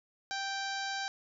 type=harmonic tone with a mistuned harmonic; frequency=784 Hz; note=G5; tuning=in tune; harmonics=1 / 2 / 3 / 4 / 5 / 6 / 7 / 8 / 9; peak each=-38 / -38 / -47 / -47 / -43 / -45 / -47 / -48 / -54 dBFS; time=0.31-1.08 s; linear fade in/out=0 ms; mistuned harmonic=8; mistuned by=-36 cents; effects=none